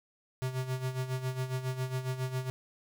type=tone with tremolo; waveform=square; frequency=129.3 Hz; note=C3; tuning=20 cents flat; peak=-30 dBFS; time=0.42-2.5 s; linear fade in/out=0 ms; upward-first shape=sine; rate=7.3 Hz; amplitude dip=70%; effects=none